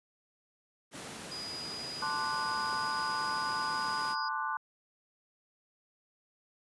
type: noise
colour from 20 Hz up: pink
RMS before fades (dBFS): -43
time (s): 0.91-4.16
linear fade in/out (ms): 50
type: tone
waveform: sine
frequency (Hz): 4921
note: D#8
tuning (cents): -20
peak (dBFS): -39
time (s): 1.31-4.29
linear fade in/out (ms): 10
type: chord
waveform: sine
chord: D dominant seventh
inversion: second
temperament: equal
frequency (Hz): 880 / 1046.5 / 1174.7 / 1480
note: A5 / C6 / D6 / F#6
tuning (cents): 0 / 0 / 0 / 0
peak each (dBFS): -37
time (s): 2.02-4.57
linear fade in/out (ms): 2
effects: high-pass 150 Hz 12 dB/octave + resampled to 24000 Hz